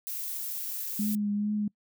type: noise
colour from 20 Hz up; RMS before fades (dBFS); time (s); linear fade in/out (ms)
violet; -35; 0.07-1.15; 0
type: tone with vibrato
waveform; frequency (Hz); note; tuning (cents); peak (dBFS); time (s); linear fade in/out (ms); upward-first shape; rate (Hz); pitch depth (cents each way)
sine; 207.7; G#3; 0; -26; 0.99-1.68; 5; triangle; 2.3; 30
effects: noise-tail reverb RT60 0.1 s tail -25 dB re dry